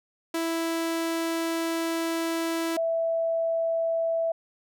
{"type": "tone pair in turn", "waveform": ["sawtooth", "sine"], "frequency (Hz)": [330, 660], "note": ["E4", "E5"], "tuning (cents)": [2, 2], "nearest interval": "octave", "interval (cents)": 1200, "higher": "second", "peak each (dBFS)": [-22, -23], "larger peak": "first", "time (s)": [[0.34, 2.77], [2.77, 4.32]], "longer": "first", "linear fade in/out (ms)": 5, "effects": []}